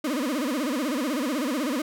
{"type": "tone with vibrato", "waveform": "35% pulse", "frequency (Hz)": 274.9, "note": "C#4", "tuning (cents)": -14, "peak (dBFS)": -23, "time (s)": [0.04, 1.82], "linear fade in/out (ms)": 5, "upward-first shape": "sine", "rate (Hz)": 16, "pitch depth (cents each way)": 240, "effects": []}